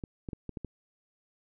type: clicks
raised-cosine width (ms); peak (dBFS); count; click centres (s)
3; -24; 6; 0.038 / 0.288 / 0.332 / 0.493 / 0.572 / 0.647
effects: none